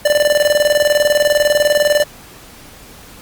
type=tone with tremolo; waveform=square; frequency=591 Hz; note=D5; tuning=11 cents sharp; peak=-9 dBFS; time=0.05-2.04 s; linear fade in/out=5 ms; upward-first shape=square; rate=20 Hz; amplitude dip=65%; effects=pink hiss -39 dBFS RMS until 3.21 s + Opus 48 kbps